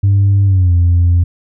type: tone with pitch glide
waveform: sine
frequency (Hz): 99.2 to 86.86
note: G2 to F2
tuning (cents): +21 to -9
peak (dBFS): -5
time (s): 0.03-1.24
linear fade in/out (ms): 10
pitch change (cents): -230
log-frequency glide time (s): 0.45-0.73
effects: tanh soft clip ceiling -5 dBFS